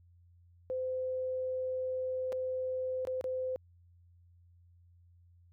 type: tone with dropouts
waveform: sine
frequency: 514 Hz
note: C5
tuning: 31 cents flat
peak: -32 dBFS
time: 0.7-3.56 s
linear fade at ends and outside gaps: 0 ms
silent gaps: 2.322-2.327 / 3.051-3.072 / 3.211-3.242 s
effects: added 87 Hz sine -59 dBFS peak until 5.52 s